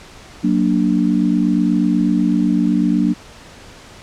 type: chord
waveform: sine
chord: Gb augmented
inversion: none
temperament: equal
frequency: 185 / 233.1 / 293.7 Hz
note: Gb3 / Bb3 / D4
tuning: 0 / 0 / 0 cents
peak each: -17 dBFS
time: 0.43-3.14 s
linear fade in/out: 20 ms
effects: pink hiss -40 dBFS RMS until 4.02 s + low-pass 7000 Hz 12 dB/octave